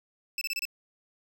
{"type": "tone bursts", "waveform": "25% pulse", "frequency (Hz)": 2637, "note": "E7", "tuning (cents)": 0, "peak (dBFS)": -25, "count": 5, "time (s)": [0.38, 0.653], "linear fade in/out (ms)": 2, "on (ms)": 33, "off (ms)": 27, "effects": []}